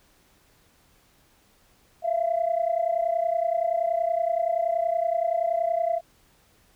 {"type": "tone pair together", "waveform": "sine", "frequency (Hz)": [660, 690.6], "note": ["E5", "F5"], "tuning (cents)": [2, -20], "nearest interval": "minor second", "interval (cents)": 78, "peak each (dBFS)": [-24, -24], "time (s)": [2.02, 6.01], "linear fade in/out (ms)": 50, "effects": ["tanh soft clip ceiling -15 dBFS", "pink hiss -61 dBFS RMS until 6.75 s"]}